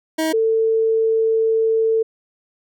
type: tone pair in turn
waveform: 25% pulse / sine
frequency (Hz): 318.1 / 446.6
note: D#4 / A4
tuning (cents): +38 / +26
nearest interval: tritone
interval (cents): 588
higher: second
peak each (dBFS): -14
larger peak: neither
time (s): 0.18-0.33 / 0.33-2.03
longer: second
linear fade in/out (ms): 10
effects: none